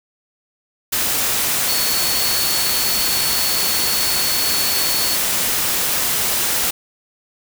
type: tone in noise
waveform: sine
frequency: 4414 Hz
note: C#8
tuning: 8 cents flat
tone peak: -22 dBFS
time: 1.68-5.16 s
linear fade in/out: 10 ms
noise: white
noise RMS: -19 dBFS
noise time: 0.92-6.71 s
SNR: -6 dB
effects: none